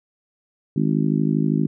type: harmonic tone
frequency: 52.6 Hz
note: G#1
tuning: 23 cents sharp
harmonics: 3 / 4 / 5 / 6 / 7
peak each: -21 / -22 / -23 / -27 / -31 dBFS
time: 0.76-1.67 s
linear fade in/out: 5 ms
effects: none